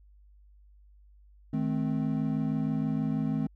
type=chord; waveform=triangle; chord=A diminished; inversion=second; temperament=equal with one note detuned; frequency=155.56 / 215.2 / 261.6 Hz; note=Eb3 / A3 / C4; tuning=0 / -38 / 0 cents; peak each=-29 dBFS; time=1.53-3.47 s; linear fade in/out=5 ms; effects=added 50 Hz sine -54 dBFS peak until 3.55 s